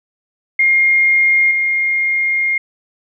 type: tone with level steps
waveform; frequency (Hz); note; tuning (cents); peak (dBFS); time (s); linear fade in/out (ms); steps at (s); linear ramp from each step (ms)
sine; 2128; C7; +29; -9 / -13; 0.59-2.58; 5; 1.51; 2
effects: none